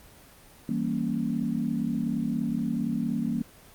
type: chord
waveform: sine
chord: E diminished seventh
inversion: none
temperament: equal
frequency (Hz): 164.81 / 196 / 233.1 / 277.2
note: E3 / G3 / Bb3 / Db4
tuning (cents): 0 / 0 / 0 / 0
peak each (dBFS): -33 / -32 / -28 / -33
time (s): 0.69-3.42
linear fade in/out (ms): 2
effects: pink hiss -52 dBFS RMS until 3.74 s + Opus 24 kbps